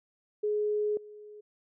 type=tone with level steps; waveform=sine; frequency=420 Hz; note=G#4; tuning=19 cents sharp; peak=-26 / -45 dBFS; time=0.43-1.41 s; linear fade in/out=10 ms; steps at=0.97 s; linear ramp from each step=2 ms; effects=none